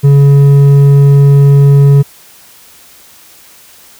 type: tone with hard clipping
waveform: sine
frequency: 140.7 Hz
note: C#3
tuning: 26 cents sharp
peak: -3 dBFS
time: 0.03-2.03 s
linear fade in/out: 20 ms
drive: 5 dB
effects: white hiss -39 dBFS RMS until 3.99 s